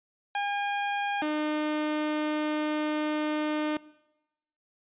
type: tone pair in turn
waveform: sawtooth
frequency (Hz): 811 / 303.8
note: G#5 / D#4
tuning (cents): -41 / -41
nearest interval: octave + perfect fourth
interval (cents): 1700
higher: first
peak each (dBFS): -23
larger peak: neither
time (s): 0.35-1.22 / 1.22-3.77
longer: second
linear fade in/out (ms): 2
effects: noise-tail reverb RT60 0.9 s tail -20 dB re dry + resampled to 8000 Hz